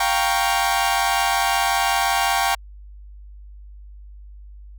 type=chord; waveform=sawtooth; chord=G half-diminished seventh; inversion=third; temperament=equal; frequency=698.5 / 784 / 932.3 / 1108.7 Hz; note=F5 / G5 / Bb5 / Db6; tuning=0 / 0 / 0 / 0 cents; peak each=-21 / -17 / -21 / -22 dBFS; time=0-2.55 s; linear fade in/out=5 ms; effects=added 50 Hz sine -38 dBFS peak until 4.78 s